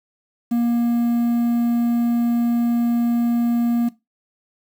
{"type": "tone with quantisation", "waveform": "triangle", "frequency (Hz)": 236.4, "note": "A#3", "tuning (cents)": 24, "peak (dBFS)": -14, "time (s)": [0.51, 3.89], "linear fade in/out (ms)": 10, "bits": 7, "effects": ["noise-tail reverb RT60 0.2 s tail -17 dB re dry"]}